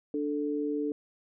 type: tone pair together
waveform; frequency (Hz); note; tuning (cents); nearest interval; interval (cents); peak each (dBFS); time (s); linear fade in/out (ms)
sine; 293.7 / 440.1; D4 / A4; 0 / 0; perfect fifth; 700; -30 / -32; 0.14-0.92; 2
effects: none